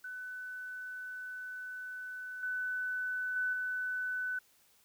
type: tone with level steps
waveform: sine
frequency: 1500 Hz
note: F#6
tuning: 23 cents sharp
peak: -40 / -33 / -30 / -33 dBFS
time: 0.04-4.39 s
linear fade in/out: 5 ms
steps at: 2.43 / 3.36 / 3.53 s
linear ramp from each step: 2 ms
effects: white hiss -67 dBFS RMS until 4.84 s